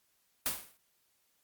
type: noise with exponential decay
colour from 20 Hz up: white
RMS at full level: -29 dBFS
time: 0.46-0.77 s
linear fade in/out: 0 ms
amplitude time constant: 67 ms
effects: white hiss -74 dBFS RMS until 1.43 s + Opus 48 kbps